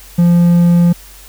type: tone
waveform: triangle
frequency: 173 Hz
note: F3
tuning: 16 cents flat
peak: -4 dBFS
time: 0.18-0.93 s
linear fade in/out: 10 ms
effects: added 47 Hz sine -38 dBFS peak until 1.28 s + white hiss -39 dBFS RMS until 1.28 s